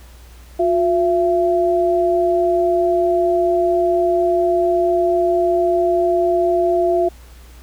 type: tone pair together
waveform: sine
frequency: 357.6 / 673.9 Hz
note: F4 / E5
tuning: +41 / +38 cents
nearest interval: major seventh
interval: 1097 cents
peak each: -16 dBFS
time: 0.59-7.09 s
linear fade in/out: 10 ms
effects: added 60 Hz sine -39 dBFS peak until 7.62 s + pink hiss -48 dBFS RMS until 7.62 s